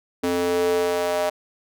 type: tone with high-pass filter sweep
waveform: square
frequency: 87.7 Hz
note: F2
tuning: 8 cents sharp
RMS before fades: -22 dBFS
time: 0.23-1.3 s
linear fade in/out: 10 ms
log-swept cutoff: 330 to 620 Hz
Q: 4.2
effects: none